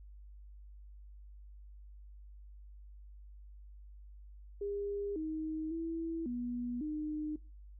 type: tone with pitch steps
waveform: sine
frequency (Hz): 404.3 / 314 / 329 / 243.1 / 304.6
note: G#4 / D#4 / E4 / B3 / D#4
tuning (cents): -46 / +16 / -3 / -27 / -37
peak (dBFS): -35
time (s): 4.61-7.36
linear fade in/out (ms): 5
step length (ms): 550
effects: noise-tail reverb RT60 0.3 s tail -21 dB re dry + added 50 Hz sine -50 dBFS peak until 7.79 s